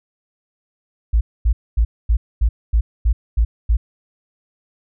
sine tone bursts, 55.8 Hz, A1, 25 cents sharp, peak -11 dBFS, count 9, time 1.13-3.77 s, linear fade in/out 10 ms, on 80 ms, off 240 ms, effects none

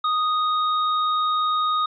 square tone, 1243 Hz, D#6, 2 cents flat, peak -20 dBFS, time 0.04-1.86 s, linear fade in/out 5 ms, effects resampled to 11025 Hz

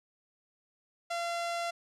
sawtooth tone, 685 Hz, F5, 34 cents flat, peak -28 dBFS, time 1.1-1.71 s, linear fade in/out 10 ms, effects low-pass 8000 Hz 12 dB/octave

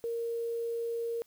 sine tone with quantisation, 465 Hz, A#4, 4 cents flat, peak -31 dBFS, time 0.04-1.22 s, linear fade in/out 0 ms, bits 9, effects white hiss -67 dBFS RMS until 1.26 s

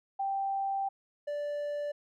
sine / triangle tone pair in turn, 784 / 584.5 Hz, G5 / D5, 0 / -8 cents, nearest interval perfect fourth, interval 508 cents, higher first, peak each -29 / -30 dBFS, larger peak first, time 0.19-0.89 / 1.27-1.92 s, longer first, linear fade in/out 10 ms, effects none

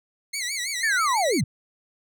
15% pulse tone with vibrato, 2093 Hz, C7, in tune, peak -20 dBFS, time 0.33-1.41 s, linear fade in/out 10 ms, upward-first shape sine, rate 6.1 Hz, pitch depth 150 cents each way
sine linear sweep, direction down, 1864.7 to 95.5 Hz, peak -20 dBFS, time 0.83-1.44 s, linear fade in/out 5 ms
effects none

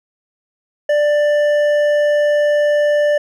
sine tone with hard clipping, 590 Hz, D5, 8 cents sharp, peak -13 dBFS, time 0.89-3.18 s, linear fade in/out 5 ms, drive 7 dB, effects none

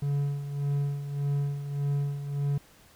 triangle tone with tremolo, 142.3 Hz, C#3, 46 cents sharp, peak -22 dBFS, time 0.02-2.58 s, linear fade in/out 5 ms, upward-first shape sine, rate 1.7 Hz, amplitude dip 65%, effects pink hiss -57 dBFS RMS until 2.95 s

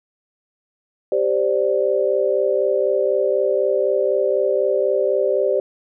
sine chord, G suspended fourth, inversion none, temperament equal, 392 / 523.3 / 587.3 Hz, G4 / C5 / D5, 0 / 0 / 0 cents, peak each -20 dBFS, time 1.12-5.6 s, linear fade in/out 2 ms, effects none

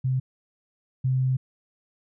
sine tone pair in turn, 130 / 130 Hz, C3 / C3, -11 / -11 cents, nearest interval unison, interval 0 cents, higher neither, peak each -21 / -20 dBFS, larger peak second, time 0.04-0.2 / 1.04-1.37 s, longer second, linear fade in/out 10 ms, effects none

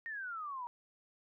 sine exponential sweep, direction down, 1864.7 to 940 Hz, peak -39 dBFS, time 0.06-0.67 s, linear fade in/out 0 ms, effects none

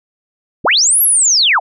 sine linear two-way sweep, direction up then down, 32.12 to 11780 to 585 Hz, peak -8 dBFS, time 0.64-1.6 s, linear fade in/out 20 ms, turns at 1.02 s, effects none

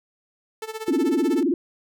sawtooth tone with tremolo, 440 Hz, A4, in tune, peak -24 dBFS, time 0.62-1.43 s, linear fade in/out 2 ms, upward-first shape sine, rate 16 Hz, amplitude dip 85%
sine tone with vibrato, 305.9 Hz, D#4, 29 cents flat, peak -18 dBFS, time 0.88-1.54 s, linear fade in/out 2 ms, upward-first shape sine, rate 19 Hz, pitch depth 300 cents each way
effects none

